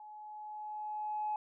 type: tone with level ramp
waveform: sine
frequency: 848 Hz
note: G#5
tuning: 36 cents sharp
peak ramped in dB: -48 to -31 dBFS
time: 0-1.36 s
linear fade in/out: 2 ms
effects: tanh soft clip ceiling -27 dBFS